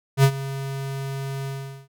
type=tone with ADSR envelope; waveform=square; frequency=136.4 Hz; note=C#3; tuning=28 cents flat; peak=-11 dBFS; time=0.17-1.88 s; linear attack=66 ms; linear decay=71 ms; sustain=-17 dB; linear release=410 ms; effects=none